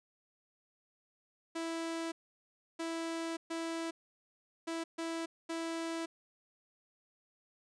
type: tone bursts at uneven times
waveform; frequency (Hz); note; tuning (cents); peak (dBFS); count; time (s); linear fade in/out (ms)
sawtooth; 329.6; E4; 0; -32; 6; 1.55-2.12 / 2.79-3.37 / 3.5-3.91 / 4.67-4.84 / 4.98-5.26 / 5.49-6.06; 10
effects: resampled to 22050 Hz